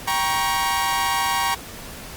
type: chord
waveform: sawtooth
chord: G diminished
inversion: none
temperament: equal with one note detuned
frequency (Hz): 784 / 944.3 / 1108.7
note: G5 / Bb5 / Db6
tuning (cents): 0 / +22 / 0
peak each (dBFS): -22 / -19 / -21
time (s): 0.07-1.55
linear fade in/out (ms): 10
effects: pink hiss -37 dBFS RMS until 2.16 s + Opus 48 kbps